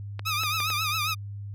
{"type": "clicks", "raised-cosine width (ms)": 0.3, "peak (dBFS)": -19, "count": 4, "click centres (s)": [0.194, 0.435, 0.603, 0.703]}
{"type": "tone with vibrato", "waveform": "15% pulse", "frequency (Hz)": 1244.5, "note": "D#6", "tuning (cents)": 0, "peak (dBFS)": -19, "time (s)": [0.25, 1.15], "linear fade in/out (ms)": 20, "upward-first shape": "triangle", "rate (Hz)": 7.4, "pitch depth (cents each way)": 110}
{"effects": ["added 101 Hz sine -34 dBFS peak until 1.54 s"]}